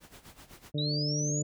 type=noise with tremolo; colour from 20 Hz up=pink; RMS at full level=-49 dBFS; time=0-0.72 s; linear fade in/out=50 ms; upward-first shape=sine; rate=7.9 Hz; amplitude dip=80%
type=harmonic tone; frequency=148 Hz; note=D3; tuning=14 cents sharp; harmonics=1 / 2 / 3 / 4; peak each=-30 / -36 / -40 / -42 dBFS; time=0.74-1.43 s; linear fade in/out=10 ms
type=linear sweep; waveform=sine; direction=up; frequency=3753 to 6990 Hz; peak=-32 dBFS; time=0.78-1.42 s; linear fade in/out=2 ms
effects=none